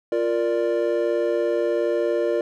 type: chord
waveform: triangle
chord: Bb major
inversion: second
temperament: equal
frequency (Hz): 349.2 / 466.2 / 587.3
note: F4 / Bb4 / D5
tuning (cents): 0 / 0 / 0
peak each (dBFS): -22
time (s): 0.12-2.41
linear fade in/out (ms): 2
effects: none